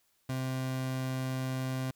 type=tone; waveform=30% pulse; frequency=130.4 Hz; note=C3; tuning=5 cents flat; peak=-29 dBFS; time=0.29-1.91 s; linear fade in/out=5 ms; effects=white hiss -72 dBFS RMS until 1.95 s